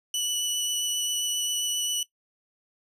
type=tone with vibrato; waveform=20% pulse; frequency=2960 Hz; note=F#7; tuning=in tune; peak=-20 dBFS; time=0.14-2.03 s; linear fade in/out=2 ms; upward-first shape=sine; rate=7.5 Hz; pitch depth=9 cents each way; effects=noise-tail reverb RT60 0.1 s tail -18 dB re dry